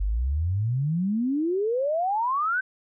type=exponential sweep; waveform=sine; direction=up; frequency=46.16 to 1564 Hz; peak=-22 dBFS; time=0-2.61 s; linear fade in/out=10 ms; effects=none